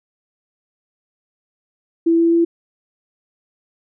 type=tone with pitch steps; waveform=sine; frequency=332.4 / 334.5 / 336.7 Hz; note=E4 / E4 / E4; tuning=+15 / +25 / +37 cents; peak=-11 dBFS; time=2.06-2.45 s; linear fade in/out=10 ms; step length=130 ms; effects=none